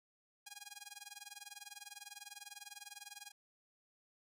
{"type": "tone with tremolo", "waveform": "5% pulse", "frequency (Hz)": 819, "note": "G#5", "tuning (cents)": -24, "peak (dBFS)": -35, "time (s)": [0.46, 3.32], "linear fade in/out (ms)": 10, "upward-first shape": "sine", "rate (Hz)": 20, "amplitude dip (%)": 95, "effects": []}